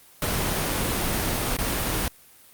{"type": "noise with dropouts", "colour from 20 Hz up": "pink", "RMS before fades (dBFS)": -25, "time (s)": [0.22, 2.08], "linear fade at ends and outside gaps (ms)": 1, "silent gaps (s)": [1.567, 1.587], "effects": ["white hiss -52 dBFS RMS until 2.53 s", "Opus 32 kbps"]}